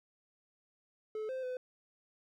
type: tone with pitch steps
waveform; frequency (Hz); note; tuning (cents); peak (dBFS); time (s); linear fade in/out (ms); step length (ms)
triangle; 432.4 / 520 / 506; A4 / C5 / B4; -30 / -11 / +42; -34; 1.15-1.57; 2; 140
effects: none